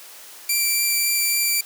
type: tone with vibrato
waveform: 5% pulse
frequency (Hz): 2349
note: D7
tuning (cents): 0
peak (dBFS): -9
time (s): 0.49-1.61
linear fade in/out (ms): 5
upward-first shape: triangle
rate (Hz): 3.6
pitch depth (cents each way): 9
effects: white hiss -42 dBFS RMS until 1.65 s + high-pass 400 Hz 12 dB/octave